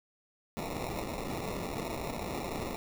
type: noise with sample-and-hold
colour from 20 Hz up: white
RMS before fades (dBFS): -37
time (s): 0.57-2.76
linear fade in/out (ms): 0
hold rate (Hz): 1575
effects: none